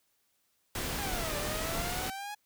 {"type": "noise", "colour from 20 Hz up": "pink", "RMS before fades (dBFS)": -35, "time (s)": [0.75, 2.1], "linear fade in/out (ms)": 2}
{"type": "exponential two-way sweep", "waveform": "sawtooth", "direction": "down then up", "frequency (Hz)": [840, 584, 840], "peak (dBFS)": -34, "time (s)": [0.98, 2.35], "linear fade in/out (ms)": 10, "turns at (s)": 1.37}
{"effects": ["white hiss -74 dBFS RMS until 2.45 s"]}